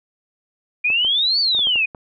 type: exponential two-way sweep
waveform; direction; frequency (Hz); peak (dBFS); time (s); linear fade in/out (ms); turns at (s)
sine; up then down; 2388 to 4619 to 2445; -15; 0.84-1.86; 10; 1.4
type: clicks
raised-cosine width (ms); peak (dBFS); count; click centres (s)
1; -21; 7; 0.902 / 1.048 / 1.549 / 1.592 / 1.671 / 1.758 / 1.948
effects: none